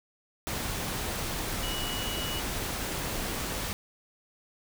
sine tone in noise, 2928 Hz, F#7, 19 cents flat, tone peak -36 dBFS, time 1.63-2.4 s, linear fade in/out 0 ms, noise pink, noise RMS -33 dBFS, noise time 0.47-3.73 s, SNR -6 dB, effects none

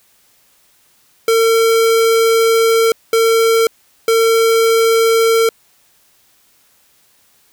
square tone bursts at uneven times, 453.5 Hz, A#4, 48 cents flat, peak -10 dBFS, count 3, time 1.28-2.92 / 3.13-3.67 / 4.08-5.49 s, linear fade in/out 2 ms, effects white hiss -54 dBFS RMS until 7.52 s

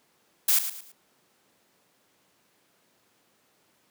blue noise with echo, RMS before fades -21 dBFS, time 0.48-0.59 s, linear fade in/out 5 ms, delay 110 ms, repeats 3, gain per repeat -10 dB, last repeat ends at 0.92 s, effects pink hiss -66 dBFS RMS until 3.9 s + high-pass 200 Hz 12 dB/octave

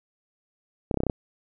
clicks, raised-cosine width 2 ms, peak -11 dBFS, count 7, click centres 0.912 / 0.943 / 0.973 / 1.004 / 1.035 / 1.067 / 1.098 s, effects none

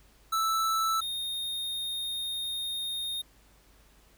square tone pair in turn, 1318.5 / 3691 Hz, E6 / A#7, 0 / -18 cents, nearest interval octave + tritone, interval 1782 cents, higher second, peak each -26 / -32 dBFS, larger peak first, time 0.32-1.01 / 1.01-3.22 s, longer second, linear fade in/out 10 ms, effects added 50 Hz sine -60 dBFS peak until 4.17 s + pink hiss -62 dBFS RMS until 4.17 s

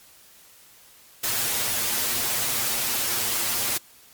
white noise with comb filter, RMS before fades -25 dBFS, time 1.23-3.78 s, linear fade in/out 10 ms, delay 8.5 ms, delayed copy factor +1, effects white hiss -52 dBFS RMS until 4.13 s + MP3 96 kbps

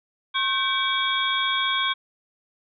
sine tone cluster, 1083 / 1544 / 2292 / 3322 / 3647 Hz, C#6 / G6 / D7 / G#7 / A#7, -41 / -27 / -43 / 0 / -39 cents, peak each -26 / -29 / -29 / -25 / -31 dBFS, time 0.34-1.94 s, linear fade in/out 20 ms, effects none

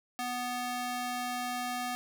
square tone with high-pass filter, 246.9 Hz, B3, in tune, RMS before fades -35 dBFS, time 0.19-1.95 s, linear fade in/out 0 ms, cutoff 560 Hz, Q 0.96, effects none

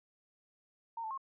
sine tone with pitch steps, 918 / 879 / 1075 Hz, A#5 / A5 / C6, -27 / -2 / +47 cents, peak -37 dBFS, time 0.97-1.177 s, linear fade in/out 5 ms, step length 69 ms, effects none

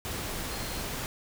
sine tone in noise, 4215 Hz, C8, 12 cents sharp, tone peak -45 dBFS, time 0.51-0.81 s, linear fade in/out 0 ms, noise pink, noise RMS -35 dBFS, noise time 0.05-1.06 s, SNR -13 dB, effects none

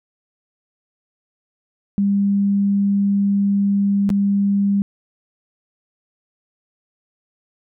sine tone with dropouts, 200 Hz, G3, 35 cents sharp, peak -14 dBFS, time 1.98-4.82 s, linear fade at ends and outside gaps 0 ms, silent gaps 4.092-4.102 s, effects none

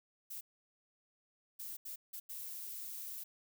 violet noise bursts at uneven times, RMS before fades -45 dBFS, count 5, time 0.3-0.41 / 1.59-1.77 / 1.85-1.96 / 2.13-2.2 / 2.29-3.24 s, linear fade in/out 10 ms, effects none

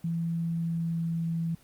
sine tone with pitch glide, 167 to 165.65 Hz, E3 to E3, +23 to +9 cents, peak -27 dBFS, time 0.04-1.55 s, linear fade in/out 5 ms, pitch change -14 cents, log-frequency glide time 0.39-1.35 s, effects pink hiss -59 dBFS RMS until 1.63 s + Opus 24 kbps

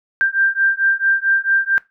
sine beating tone pair, 1579 / 1583.5 Hz, G6 / G6, +12 / +17 cents, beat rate 4.5 Hz, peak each -17 dBFS, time 0.21-1.78 s, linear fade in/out 0 ms, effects noise-tail reverb RT60 0.2 s tail -19 dB re dry

